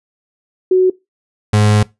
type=tone pair in turn; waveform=sine / 35% pulse; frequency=370.9 / 105.23 Hz; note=F#4 / G#2; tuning=+4 / +23 cents; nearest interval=octave + minor seventh; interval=2181 cents; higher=first; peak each=-7 dBFS; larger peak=neither; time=0.71-0.9 / 1.53-1.83 s; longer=second; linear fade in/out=5 ms; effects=noise-tail reverb RT60 0.2 s tail -21 dB re dry + resampled to 24000 Hz